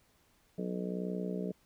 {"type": "harmonic tone", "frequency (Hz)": 61.5, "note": "B1", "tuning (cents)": -7, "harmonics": [3, 4, 5, 6, 7, 8, 9, 10], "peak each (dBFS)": [-36, -45, -44, -48, -40, -46, -54, -46], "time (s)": [0.58, 1.52], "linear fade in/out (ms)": 5, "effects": ["pink hiss -69 dBFS RMS until 1.65 s"]}